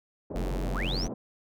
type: band-pass noise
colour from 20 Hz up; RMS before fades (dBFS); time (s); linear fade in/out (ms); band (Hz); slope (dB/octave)
pink; -36; 0.3-1.14; 5; 110 to 710; 24
type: tone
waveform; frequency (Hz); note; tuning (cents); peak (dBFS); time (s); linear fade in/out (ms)
square; 45.37; F#1; -33; -30; 0.35-1.08; 10
type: linear sweep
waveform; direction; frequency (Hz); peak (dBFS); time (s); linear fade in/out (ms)
sine; up; 469.9 to 6272; -32; 0.72-1.08; 50
effects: none